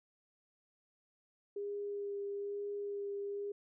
sine tone with vibrato, 404.8 Hz, G#4, 44 cents flat, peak -37 dBFS, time 1.56-3.52 s, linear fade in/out 5 ms, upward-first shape sine, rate 1.1 Hz, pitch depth 12 cents each way, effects none

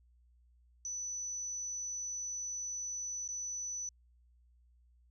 sine tone with dropouts, 5970 Hz, F#8, 15 cents sharp, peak -37 dBFS, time 0.85-3.89 s, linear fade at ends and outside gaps 1 ms, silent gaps 3.278-3.288 s, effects added 60 Hz sine -63 dBFS peak until 5.1 s

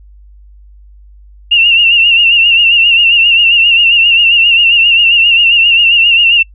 sine tone with vibrato, 2771 Hz, F7, 14 cents flat, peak -4 dBFS, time 1.51-6.43 s, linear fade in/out 10 ms, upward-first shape sine, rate 7.5 Hz, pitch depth 61 cents each way, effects noise-tail reverb RT60 0.1 s tail -25 dB re dry + added 50 Hz sine -35 dBFS peak until 6.54 s

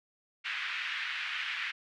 white band-pass noise, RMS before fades -36 dBFS, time 0.44-1.72 s, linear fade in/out 20 ms, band 1500 to 2800 Hz, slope 24 dB/octave, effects none

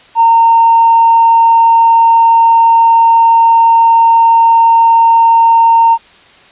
triangle tone with hard clipping, 917 Hz, A#5, 29 cents flat, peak -4 dBFS, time 0.15-5.98 s, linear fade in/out 50 ms, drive 4 dB, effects white hiss -41 dBFS RMS until 6.51 s + resampled to 8000 Hz

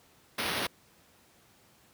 blue noise with sample-and-hold, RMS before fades -32 dBFS, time 0.38-0.67 s, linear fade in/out 5 ms, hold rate 7350 Hz, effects pink hiss -62 dBFS RMS until 1.93 s + high-pass 80 Hz 12 dB/octave

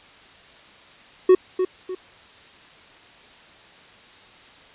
triangle tone with echo, 370 Hz, F#4, in tune, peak -7 dBFS, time 1.29-1.35 s, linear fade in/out 5 ms, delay 300 ms, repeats 2, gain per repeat -9 dB, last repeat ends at 1.95 s, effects white hiss -48 dBFS RMS until 4.74 s + resampled to 8000 Hz

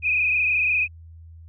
sine tone with frequency modulation, 2489 Hz, D#7, in tune, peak -18 dBFS, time 0.02-0.88 s, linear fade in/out 50 ms, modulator 25.9 Hz, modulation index 3.1, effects added 82 Hz sine -41 dBFS peak until 1.48 s

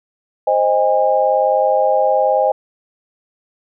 sine chord, Ab major, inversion first, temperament equal with one note detuned, 523.3 / 622.3 / 812.6 Hz, C5 / Eb5 / Ab5, 0 / 0 / -38 cents, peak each -16 dBFS, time 0.47-2.52 s, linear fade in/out 5 ms, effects none

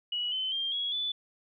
sine tone with pitch steps, 2926 / 3056 / 3191 / 3332 / 3480 Hz, F#7 / G7 / G7 / G#7 / A7, -20 / -45 / +30 / +5 / -20 cents, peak -29 dBFS, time 0.12-1.12 s, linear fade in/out 5 ms, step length 200 ms, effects none

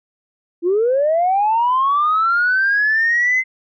sine linear sweep, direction up, 329.6 to 2070 Hz, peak -12 dBFS, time 0.62-3.44 s, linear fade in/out 50 ms, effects tanh soft clip ceiling -9 dBFS

